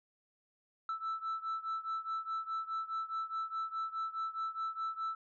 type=beating tone pair; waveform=sine; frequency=1318.5 / 1323.3 Hz; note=E6 / E6; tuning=0 / +6 cents; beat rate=4.8 Hz; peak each=-36 / -38 dBFS; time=0.89-5.15 s; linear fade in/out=2 ms; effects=tanh soft clip ceiling -32 dBFS